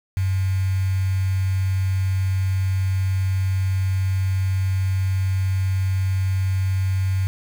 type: tone with quantisation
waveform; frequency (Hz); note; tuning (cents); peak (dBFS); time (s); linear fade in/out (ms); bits
sine; 95.1; F#2; +48; -18; 0.17-7.27; 0; 6
effects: none